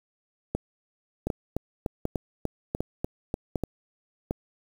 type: two click trains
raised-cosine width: 2 ms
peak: -14 / -13 dBFS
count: 9 / 6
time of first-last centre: 1.27-3.637 / 0.55-4.309 s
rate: 3.38 / 1.33 Hz
effects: 7-bit